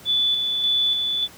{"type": "tone with tremolo", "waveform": "sine", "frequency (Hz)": 3471, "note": "A7", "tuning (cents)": -24, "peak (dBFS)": -17, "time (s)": [0.05, 1.28], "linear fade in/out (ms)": 50, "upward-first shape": "square", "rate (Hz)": 1.7, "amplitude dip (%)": 35, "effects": ["pink hiss -45 dBFS RMS until 1.37 s", "high-pass 80 Hz 12 dB/octave"]}